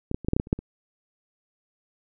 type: clicks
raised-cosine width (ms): 3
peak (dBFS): -16 / -13 / -25 / -10 / -8 / -9 / -10 / -28 / -7 / -22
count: 10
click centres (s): 0.114 / 0.145 / 0.247 / 0.285 / 0.334 / 0.365 / 0.399 / 0.471 / 0.529 / 0.59
effects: none